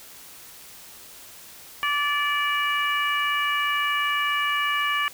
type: harmonic tone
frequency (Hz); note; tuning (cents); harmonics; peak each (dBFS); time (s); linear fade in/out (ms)
581; D5; -19; 2 / 3 / 4 / 5; -25 / -27 / -28 / -29; 1.83-5.08; 0
effects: white hiss -45 dBFS RMS until 5.13 s